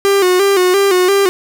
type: tone with vibrato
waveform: 45% pulse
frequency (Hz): 380.1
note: F#4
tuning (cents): +47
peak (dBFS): -9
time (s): 0.05-1.29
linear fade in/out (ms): 0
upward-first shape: square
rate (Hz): 2.9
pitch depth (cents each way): 75
effects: none